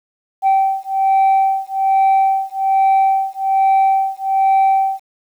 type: beating tone pair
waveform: sine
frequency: 774 / 775.2 Hz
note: G5 / G5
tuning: -22 / -20 cents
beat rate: 1.2 Hz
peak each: -13 dBFS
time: 0.42-5.01 s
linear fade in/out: 50 ms
effects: tanh soft clip ceiling -8 dBFS + 8-bit